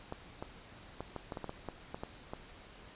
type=clicks; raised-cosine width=1 ms; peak=-25 dBFS; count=12; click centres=0.124 / 0.425 / 1.006 / 1.163 / 1.322 / 1.372 / 1.443 / 1.494 / 1.687 / 1.945 / 2.035 / 2.335 s; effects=pink hiss -54 dBFS RMS until 2.95 s + resampled to 8000 Hz